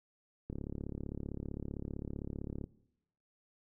click train, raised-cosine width 3 ms, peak -27 dBFS, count 77, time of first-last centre 0.5-2.641 s, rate 35.5 Hz, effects noise-tail reverb RT60 0.8 s tail -19 dB re dry

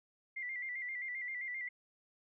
sine tone with vibrato, 2039 Hz, C7, 45 cents flat, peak -38 dBFS, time 0.36-1.69 s, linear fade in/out 10 ms, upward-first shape square, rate 7.6 Hz, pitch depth 59 cents each way, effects none

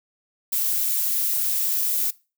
violet noise, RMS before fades -23 dBFS, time 0.52-2.11 s, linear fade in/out 10 ms, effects noise-tail reverb RT60 0.3 s tail -21 dB re dry

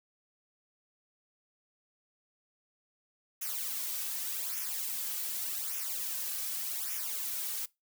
blue noise with flanger, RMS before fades -36 dBFS, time 3.41-7.66 s, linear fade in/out 10 ms, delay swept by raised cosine 0.23 to 2.93 ms, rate 0.85 Hz, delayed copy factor -0.75, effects noise-tail reverb RT60 0.2 s tail -22 dB re dry

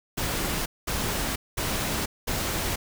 pink noise bursts, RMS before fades -28 dBFS, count 4, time 0.17-2.76 s, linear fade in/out 10 ms, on 490 ms, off 210 ms, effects none

